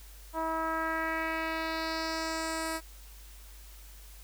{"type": "tone with low-pass filter sweep", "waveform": "10% pulse", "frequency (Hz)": 322.7, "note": "E4", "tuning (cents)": -37, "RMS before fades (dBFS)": -33, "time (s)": [0.33, 2.81], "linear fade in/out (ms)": 50, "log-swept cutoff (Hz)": [960, 11000], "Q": 2.1, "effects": ["added 50 Hz sine -48 dBFS peak until 4.23 s", "white hiss -55 dBFS RMS until 4.23 s"]}